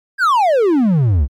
triangle exponential sweep, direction down, 1661.2 to 61.74 Hz, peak -8 dBFS, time 0.18-1.28 s, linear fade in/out 50 ms, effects MP3 96 kbps

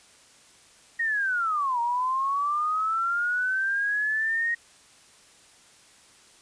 sine linear two-way sweep, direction down then up, 1880 to 932.3 to 1880 Hz, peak -23 dBFS, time 0.99-4.55 s, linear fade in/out 10 ms, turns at 1.8 s, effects white hiss -55 dBFS RMS until 6.41 s + resampled to 22050 Hz

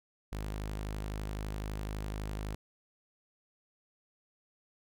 sawtooth tone, 51.91 Hz, G#1, in tune, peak -32 dBFS, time 0.32-2.55 s, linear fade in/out 5 ms, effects none

